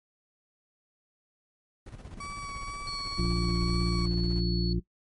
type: noise with tremolo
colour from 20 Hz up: brown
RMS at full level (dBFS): -40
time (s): 1.86-4.41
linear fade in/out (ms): 5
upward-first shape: square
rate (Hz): 16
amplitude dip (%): 55
type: tone with vibrato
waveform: 35% pulse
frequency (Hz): 1137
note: C#6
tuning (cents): +44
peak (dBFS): -35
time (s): 2.2-4.06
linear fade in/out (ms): 5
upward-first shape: sine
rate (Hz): 2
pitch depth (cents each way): 17
type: tone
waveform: sine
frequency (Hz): 4405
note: C#8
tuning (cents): -12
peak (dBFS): -35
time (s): 2.87-4.73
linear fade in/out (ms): 2
type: harmonic tone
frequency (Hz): 58.1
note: A#1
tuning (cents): -5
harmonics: 1 / 2 / 3 / 5 / 6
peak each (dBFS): -29 / -33 / -29 / -39 / -35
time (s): 3.18-4.8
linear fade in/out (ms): 10
effects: noise-tail reverb RT60 0.1 s tail -18 dB re dry + MP3 48 kbps